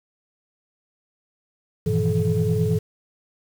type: tone cluster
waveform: sine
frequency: 97.6 / 117.4 / 158.5 / 167.7 / 430.4 Hz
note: G2 / A#2 / D#3 / E3 / A4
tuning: -7 / +13 / +32 / +30 / -38 cents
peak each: -24 dBFS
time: 1.86-2.79 s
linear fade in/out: 10 ms
effects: tanh soft clip ceiling -10 dBFS + 7-bit